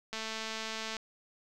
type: click train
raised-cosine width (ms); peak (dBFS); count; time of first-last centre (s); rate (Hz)
0.2; -21; 186; 0.13-0.967; 221
effects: none